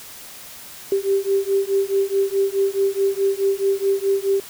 sine beating tone pair, 390 / 394.7 Hz, G4 / G4, -9 / +12 cents, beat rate 4.7 Hz, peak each -20 dBFS, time 0.92-4.4 s, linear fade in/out 2 ms, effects white hiss -39 dBFS RMS until 4.49 s

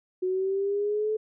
sine linear sweep, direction up, 366 to 435.6 Hz, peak -24 dBFS, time 0.22-1.17 s, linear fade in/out 10 ms, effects none

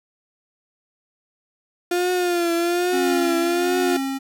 35% pulse tone with vibrato, 350 Hz, F4, 4 cents sharp, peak -17 dBFS, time 1.91-3.97 s, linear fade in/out 5 ms, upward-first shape triangle, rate 1.2 Hz, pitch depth 70 cents each way
square tone with tremolo, 269.9 Hz, C#4, 46 cents flat, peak -22 dBFS, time 2.92-4.19 s, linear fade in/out 20 ms, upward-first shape triangle, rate 1.2 Hz, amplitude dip 65%
effects none

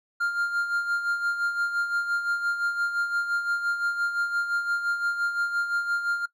triangle tone with tremolo, 1400 Hz, F6, 4 cents sharp, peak -20 dBFS, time 0.2-6.26 s, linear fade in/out 10 ms, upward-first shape sine, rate 5.8 Hz, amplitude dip 60%, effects noise-tail reverb RT60 0.1 s tail -20 dB re dry

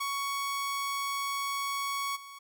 sawtooth tone with level steps, 1115 Hz, C#6, 10 cents sharp, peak -27 / -41 dBFS, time 0-2.39 s, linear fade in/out 10 ms, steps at 2.15 s, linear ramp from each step 20 ms, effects none

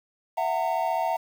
triangle tone cluster, 665 / 740 / 913 Hz, E5 / F#5 / A#5, +15 / 0 / -36 cents, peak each -26 dBFS, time 0.37-1.17 s, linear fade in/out 10 ms, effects 8-bit

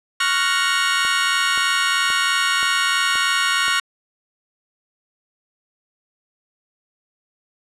25% pulse chord, Gb major seventh, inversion second, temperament equal, 1108.7 / 1396.9 / 1480 / 1864.7 Hz, Db6 / F6 / Gb6 / Bb6, 0 / 0 / 0 / 0 cents, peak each -19 dBFS, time 0.2-3.8 s, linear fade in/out 5 ms
click train, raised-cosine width 1 ms, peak -22 dBFS, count 6, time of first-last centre 1.05-3.682 s, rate 1.9 Hz
effects low-pass 9000 Hz 12 dB/octave

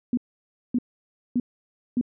sine tone bursts, 245.1 Hz, B3, 13 cents flat, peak -19 dBFS, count 4, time 0.13-2.012 s, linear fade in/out 2 ms, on 43 ms, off 570 ms, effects none

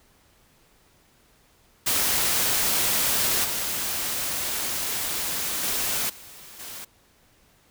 white noise with level steps, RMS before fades -23 / -28 / -26 / -45 / -38 dBFS, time 1.86-6.85 s, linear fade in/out 10 ms, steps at 3.44 / 5.63 / 6.09 / 6.59 s, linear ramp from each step 10 ms, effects pink hiss -60 dBFS RMS until 7.7 s

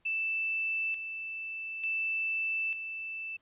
sine tone with tremolo, 2647 Hz, E7, 7 cents sharp, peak -29 dBFS, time 0.05-3.37 s, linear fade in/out 10 ms, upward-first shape square, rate 0.56 Hz, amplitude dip 55%, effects pink hiss -72 dBFS RMS until 3.41 s + resampled to 8000 Hz

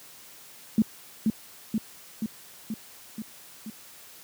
sine tone with echo, 218.7 Hz, A3, 10 cents flat, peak -16 dBFS, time 0.78-0.82 s, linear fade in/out 2 ms, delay 480 ms, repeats 6, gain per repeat -3 dB, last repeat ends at 3.7 s, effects white hiss -49 dBFS RMS until 4.23 s + high-pass 80 Hz 12 dB/octave

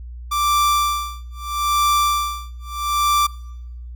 45% pulse tone with tremolo, 1174.7 Hz, D6, in tune, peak -14 dBFS, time 0.31-3.27 s, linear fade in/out 10 ms, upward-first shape sine, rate 0.78 Hz, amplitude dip 100%, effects noise-tail reverb RT60 0.9 s tail -22 dB re dry + added 60 Hz sine -31 dBFS peak until 3.95 s

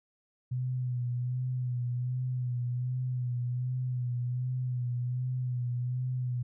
sine tone with vibrato, 124.7 Hz, B2, 17 cents sharp, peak -29 dBFS, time 0.51-6.43 s, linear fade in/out 10 ms, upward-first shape sine, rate 1.3 Hz, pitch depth 37 cents each way, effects none

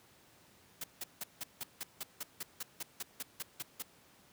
white noise bursts, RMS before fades -40 dBFS, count 16, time 0.81-3.824 s, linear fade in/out 5 ms, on 29 ms, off 170 ms, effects pink hiss -63 dBFS RMS until 4.32 s + high-pass 100 Hz 12 dB/octave

